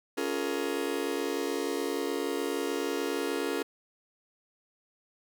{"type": "chord", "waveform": "40% pulse", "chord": "Bb minor seventh", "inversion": "first", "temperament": "just", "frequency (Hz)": [279.7, 349.6, 419.5, 466.2], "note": ["Db4", "F4", "Ab4", "Bb4"], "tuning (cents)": [16, 2, 17, 0], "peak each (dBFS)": -34, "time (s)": [0.17, 3.63], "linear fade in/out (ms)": 10, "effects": []}